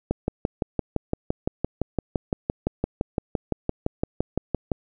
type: click train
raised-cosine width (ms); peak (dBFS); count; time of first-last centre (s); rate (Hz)
2; -9; 28; 0.11-4.718; 5.86
effects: none

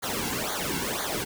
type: noise with flanger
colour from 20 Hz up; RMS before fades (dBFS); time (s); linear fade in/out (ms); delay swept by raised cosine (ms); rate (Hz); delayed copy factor
pink; -30; 0.02-1.25; 20; 0.37 to 1.67; 2; -0.9
effects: none

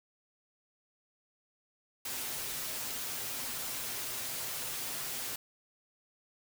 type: noise with comb filter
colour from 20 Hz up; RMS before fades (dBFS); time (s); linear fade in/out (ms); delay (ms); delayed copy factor
white; -38; 2.05-5.36; 5; 7.7; +0.6
effects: none

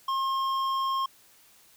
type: tone with hard clipping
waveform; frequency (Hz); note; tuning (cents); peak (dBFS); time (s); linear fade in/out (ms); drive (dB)
triangle; 1070; C6; +38; -27; 0.08-1.06; 5; 12
effects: white hiss -58 dBFS RMS until 1.76 s

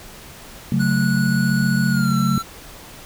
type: chord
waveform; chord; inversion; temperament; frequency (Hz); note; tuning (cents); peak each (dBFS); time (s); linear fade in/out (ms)
sine; F# minor; second; equal; 138.59 / 185 / 220; C#3 / F#3 / A3; 0 / 0 / 0; -20; 0.72-2.38; 2
type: tone with pitch glide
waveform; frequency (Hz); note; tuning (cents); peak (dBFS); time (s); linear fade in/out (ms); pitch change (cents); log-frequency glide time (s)
square; 1466 to 1344.3; F#6 to E6; -16 to +34; -25; 0.79-2.43; 20; -150; 1.89-2.15
effects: pink hiss -40 dBFS RMS until 3.05 s

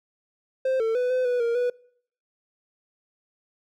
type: tone with pitch steps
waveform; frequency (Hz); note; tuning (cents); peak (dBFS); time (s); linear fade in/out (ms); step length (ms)
triangle; 523 / 448.8 / 497.3 / 509 / 492 / 467.4 / 490.7; C5 / A4 / B4 / C5 / B4 / A#4 / B4; -1 / +34 / +12 / -48 / -7 / +5 / -11; -19; 0.65-1.7; 5; 150
effects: noise-tail reverb RT60 0.6 s tail -24 dB re dry

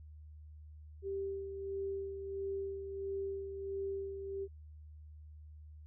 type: tone with tremolo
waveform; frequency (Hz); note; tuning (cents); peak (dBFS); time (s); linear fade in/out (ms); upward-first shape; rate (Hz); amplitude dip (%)
sine; 392; G4; 0; -35; 1.02-4.48; 50; sine; 1.5; 50
effects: added 76 Hz sine -50 dBFS peak until 5.86 s

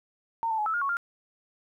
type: tone with pitch steps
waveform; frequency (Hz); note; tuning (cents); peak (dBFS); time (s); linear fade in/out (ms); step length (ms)
sine; 914 / 884 / 846 / 1310 / 1419 / 1109 / 1397; A#5 / A5 / G#5 / E6 / F6 / C#6 / F6; -34 / +8 / +32 / -11 / +27 / 0 / 0; -25; 0.43-0.969; 0; 77
effects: 11-bit

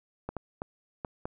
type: clicks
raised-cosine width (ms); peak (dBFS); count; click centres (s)
1; -20; 5; 0.29 / 0.367 / 0.619 / 1.048 / 1.255
effects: none

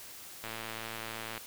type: click train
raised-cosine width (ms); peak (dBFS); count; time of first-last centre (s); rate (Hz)
0.3; -23; 106; 0.44-1.377; 112
effects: white hiss -48 dBFS RMS until 1.46 s

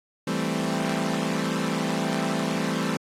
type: chord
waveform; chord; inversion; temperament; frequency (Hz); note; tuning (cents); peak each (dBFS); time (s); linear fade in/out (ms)
sawtooth; A minor seventh; second; equal; 164.81 / 196 / 220 / 261.6; E3 / G3 / A3 / C4; 0 / 0 / 0 / 0; -26; 0.27-2.97; 5
effects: low-pass 10000 Hz 12 dB/octave + AAC 48 kbps

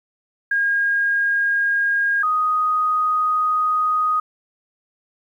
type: tone pair in turn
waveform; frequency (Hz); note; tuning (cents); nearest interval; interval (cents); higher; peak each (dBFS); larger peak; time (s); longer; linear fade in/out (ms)
sine; 1625 / 1246.8; G#6 / D#6; -38 / +3; perfect fourth; 459; first; -16; neither; 0.51-2.23 / 2.23-4.2; second; 5
effects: 9-bit

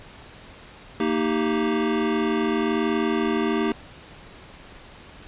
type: chord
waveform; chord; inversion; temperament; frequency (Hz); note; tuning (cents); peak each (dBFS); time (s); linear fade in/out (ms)
square; Eb major; second; equal with one note detuned; 229.7 / 311.1 / 392; Bb3 / Eb4 / G4; -25 / 0 / 0; -26 / -26 / -26; 1-3.72; 2
effects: pink hiss -45 dBFS RMS until 5.27 s + resampled to 8000 Hz

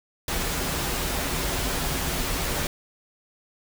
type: noise with comb filter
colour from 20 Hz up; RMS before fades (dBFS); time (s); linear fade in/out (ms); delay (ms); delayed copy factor
pink; -27; 0.28-2.67; 2; 9.4; -0.5
effects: none

